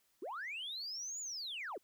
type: linear two-way sweep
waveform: sine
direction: up then down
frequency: 293.7 to 7040 to 293.7 Hz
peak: -39 dBFS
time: 0.22-1.78 s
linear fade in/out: 5 ms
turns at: 1.2 s
effects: tanh soft clip ceiling -37 dBFS + white hiss -75 dBFS RMS until 1.83 s